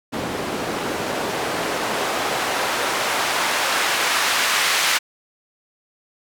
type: noise with band-pass filter sweep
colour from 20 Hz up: white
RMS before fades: -22 dBFS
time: 0.12-4.99 s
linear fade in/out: 20 ms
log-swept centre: 270 to 1900 Hz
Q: 0.7
effects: none